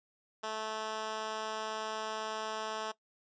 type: tone with high-pass filter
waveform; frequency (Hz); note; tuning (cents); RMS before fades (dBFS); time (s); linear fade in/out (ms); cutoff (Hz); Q
10% pulse; 218; A3; -16; -38; 0.43-2.92; 10; 450; 0.71
effects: noise-tail reverb RT60 0.1 s tail -18 dB re dry + resampled to 16000 Hz